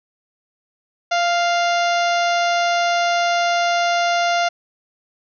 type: harmonic tone with a mistuned harmonic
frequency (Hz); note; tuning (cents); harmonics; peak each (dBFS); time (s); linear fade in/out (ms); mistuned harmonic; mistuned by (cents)
698.5; F5; 0; 1 / 2 / 3 / 4 / 5 / 6 / 7 / 8 / 9; -17 / -23 / -27 / -29 / -31 / -33 / -34 / -35 / -36; 1.11-4.49; 10; 1; -17
effects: none